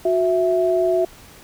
sine tone pair together, 365.6 / 659.8 Hz, F#4 / E5, -21 / +1 cents, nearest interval minor seventh, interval 1022 cents, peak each -18 dBFS, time 0.05-1.05 s, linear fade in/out 5 ms, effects pink hiss -45 dBFS RMS until 1.43 s

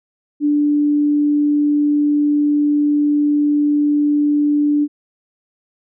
sine tone, 293.7 Hz, D4, in tune, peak -12 dBFS, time 0.4-4.88 s, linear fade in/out 50 ms, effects none

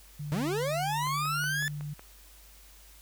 sine tone, 147.5 Hz, D3, 8 cents sharp, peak -34 dBFS, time 0.19-1.94 s, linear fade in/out 10 ms
40% pulse linear sweep, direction up, 142.2 to 1760 Hz, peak -28 dBFS, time 0.32-1.68 s, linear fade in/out 0 ms
click train, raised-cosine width 0.5 ms, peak -31 dBFS, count 6, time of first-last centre 1.07-1.994 s, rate 5.41 Hz
effects added 50 Hz sine -54 dBFS peak until 3.01 s + white hiss -56 dBFS RMS until 3.01 s

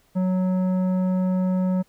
triangle tone with tanh clipping, 184.9 Hz, F#3, 1 cent flat, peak -21 dBFS, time 0.15-1.83 s, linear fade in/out 20 ms, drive 15 dB, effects pink hiss -62 dBFS RMS until 1.88 s

